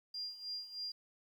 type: tone with tremolo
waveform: sine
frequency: 4800 Hz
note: D8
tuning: 37 cents sharp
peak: -38 dBFS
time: 0.14-0.92 s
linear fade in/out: 5 ms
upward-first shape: sine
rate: 3.2 Hz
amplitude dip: 75%
effects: 11-bit